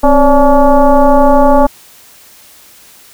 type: tone with frequency modulation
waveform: sine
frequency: 297.1 Hz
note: D4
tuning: 20 cents sharp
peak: -3 dBFS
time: 0.03-1.67 s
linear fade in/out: 10 ms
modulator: 281 Hz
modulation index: 2.4
effects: white hiss -40 dBFS RMS until 3.13 s